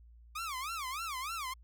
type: tone with vibrato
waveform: sawtooth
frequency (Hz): 1178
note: D6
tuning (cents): +5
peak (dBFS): -33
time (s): 0.35-1.54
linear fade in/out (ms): 10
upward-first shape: sine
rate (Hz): 3.3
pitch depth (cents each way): 260
effects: added 58 Hz sine -54 dBFS peak until 1.63 s